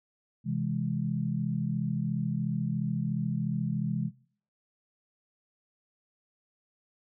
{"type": "chord", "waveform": "sine", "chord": "C augmented", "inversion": "none", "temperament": "equal", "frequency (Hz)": [130.81, 164.81, 207.7], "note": ["C3", "E3", "G#3"], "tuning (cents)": [0, 0, 0], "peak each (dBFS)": -32, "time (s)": [0.44, 4.11], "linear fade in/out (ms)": 50, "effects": ["noise-tail reverb RT60 0.5 s tail -19 dB re dry"]}